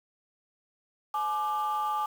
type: tone pair together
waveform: sine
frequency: 850 / 1186.3 Hz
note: G#5 / D6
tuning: +40 / +17 cents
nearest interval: tritone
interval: 577 cents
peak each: -28 dBFS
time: 1.14-2.06 s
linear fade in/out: 5 ms
effects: tanh soft clip ceiling -23 dBFS + 8-bit